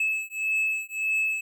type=beating tone pair; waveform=triangle; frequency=2600 / 2601.7 Hz; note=E7 / E7; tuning=-24 / -23 cents; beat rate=1.7 Hz; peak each=-26 dBFS; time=0-1.41 s; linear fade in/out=5 ms; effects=none